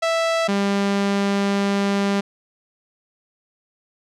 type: tone pair in turn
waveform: sawtooth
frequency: 659.3 / 199.44 Hz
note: E5 / G3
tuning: 0 / +30 cents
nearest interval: octave + major sixth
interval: 2070 cents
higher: first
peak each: -14 / -14 dBFS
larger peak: neither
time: 0.02-0.48 / 0.48-2.21 s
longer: second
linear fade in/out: 10 ms
effects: low-pass 6000 Hz 12 dB/octave